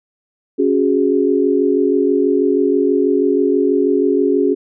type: chord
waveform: sine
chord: C# suspended fourth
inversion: none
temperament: just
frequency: 277.2 / 369.6 / 415.8 Hz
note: C#4 / F#4 / G#4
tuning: 0 / -2 / +2 cents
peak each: -16 dBFS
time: 0.58-4.55 s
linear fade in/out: 20 ms
effects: none